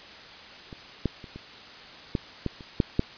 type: clicks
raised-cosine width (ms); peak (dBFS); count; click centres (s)
3; -27 / -11 / -29 / -26 / -12 / -14 / -30 / -7 / -8; 9; 0.728 / 1.057 / 1.242 / 1.36 / 2.152 / 2.463 / 2.608 / 2.802 / 2.994
effects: white hiss -45 dBFS RMS until 3.17 s + resampled to 11025 Hz

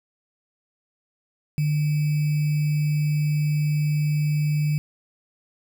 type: tone with sample-and-hold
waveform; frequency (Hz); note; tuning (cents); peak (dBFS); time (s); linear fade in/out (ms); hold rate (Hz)
sine; 150; D3; +37; -19; 1.58-4.78; 0; 2450
effects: none

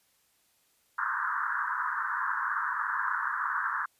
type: band-pass noise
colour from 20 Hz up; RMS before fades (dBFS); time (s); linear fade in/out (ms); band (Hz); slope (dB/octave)
white; -31; 0.98-3.86; 10; 950 to 1700; 96
effects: white hiss -69 dBFS RMS until 3.99 s + resampled to 32000 Hz

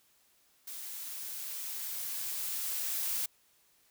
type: noise with level ramp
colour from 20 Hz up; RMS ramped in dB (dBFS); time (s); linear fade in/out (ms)
blue; -43 to -33; 0.67-3.26; 5
effects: white hiss -68 dBFS RMS until 3.9 s

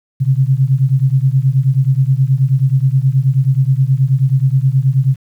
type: beating tone pair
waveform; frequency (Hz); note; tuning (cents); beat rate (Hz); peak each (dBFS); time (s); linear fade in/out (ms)
sine; 129.2 / 138.6; C3 / C#3; -21 / 0; 9.4; -12 / -13; 0.2-5.16; 20
effects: 8-bit

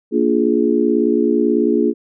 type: chord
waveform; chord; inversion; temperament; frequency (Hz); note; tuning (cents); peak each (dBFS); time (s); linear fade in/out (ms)
sine; Bb dominant seventh; none; just; 233.1 / 291.4 / 349.6 / 419.5; Bb3 / D4 / F4 / Ab4; 0 / -13 / +2 / +17; -18; 0.11-1.94; 50
effects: none

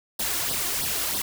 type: noise with flanger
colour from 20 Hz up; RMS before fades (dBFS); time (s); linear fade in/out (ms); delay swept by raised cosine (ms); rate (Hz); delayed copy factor
white; -27; 0.19-1.22; 5; 0.21 to 2.91; 3.1; +0.75
effects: none

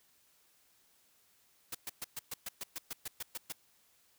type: noise bursts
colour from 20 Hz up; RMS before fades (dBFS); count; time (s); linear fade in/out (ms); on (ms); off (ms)
white; -40; 13; 1.72-3.524; 5; 28; 120
effects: white hiss -69 dBFS RMS until 4.18 s

